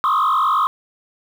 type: tone with frequency modulation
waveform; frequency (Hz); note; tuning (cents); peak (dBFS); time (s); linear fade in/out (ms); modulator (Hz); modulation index
sine; 1165; D6; -14; -12; 0.04-0.67; 0; 48.8; 2.6
effects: tanh soft clip ceiling -12 dBFS + 7-bit